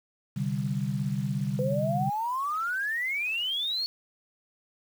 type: chord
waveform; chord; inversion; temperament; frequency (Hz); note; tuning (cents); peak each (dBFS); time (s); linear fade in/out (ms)
sine; C suspended second; none; equal with one note detuned; 130.81 / 147.68 / 196; C3 / D3 / G3; 0 / +10 / 0; -31; 0.36-2.1; 10
type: exponential sweep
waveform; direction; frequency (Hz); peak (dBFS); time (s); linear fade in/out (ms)
sine; up; 493.9 to 4435; -27; 1.59-3.86; 0
effects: 8-bit